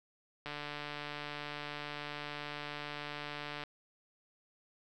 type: click train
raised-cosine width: 0.3 ms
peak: -25 dBFS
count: 468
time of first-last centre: 0.46-3.637 s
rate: 147 Hz
effects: none